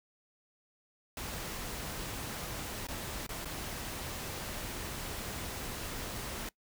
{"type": "noise with dropouts", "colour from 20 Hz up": "pink", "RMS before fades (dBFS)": -40, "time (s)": [1.17, 6.49], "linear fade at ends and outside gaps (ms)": 2, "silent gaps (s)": [[2.87, 2.885], [3.266, 3.291], [3.448, 3.455]], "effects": ["noise-tail reverb RT60 0.1 s tail -21 dB re dry"]}